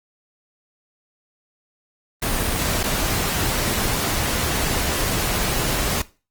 pink noise with dropouts, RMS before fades -22 dBFS, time 2.22-6.02 s, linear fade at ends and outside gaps 5 ms, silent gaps 2.832-2.838 s, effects noise-tail reverb RT60 0.3 s tail -18 dB re dry + Opus 24 kbps

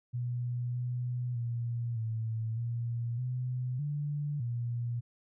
sine tone with pitch steps, 122 / 123.3 / 118.3 / 112.1 / 117.9 / 125.8 / 146.2 / 119.3 Hz, B2 / B2 / A#2 / A2 / A#2 / B2 / D3 / A#2, -21 / -2 / +26 / +33 / +20 / +32 / -7 / +41 cents, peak -31 dBFS, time 0.13-5.01 s, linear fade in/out 20 ms, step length 610 ms, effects none

